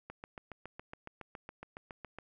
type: click train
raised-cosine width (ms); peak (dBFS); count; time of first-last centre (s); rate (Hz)
0.5; -29; 16; 0.1-2.186; 7.19
effects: none